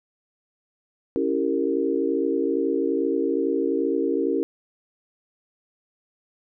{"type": "chord", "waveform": "sine", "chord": "C# diminished seventh", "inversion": "none", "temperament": "equal with one note detuned", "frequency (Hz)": [277.2, 329.6, 392, 460.8], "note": ["C#4", "E4", "G4", "Bb4"], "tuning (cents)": [0, 0, 0, -20], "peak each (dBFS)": -26, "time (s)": [1.16, 4.43], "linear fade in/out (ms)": 0, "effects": []}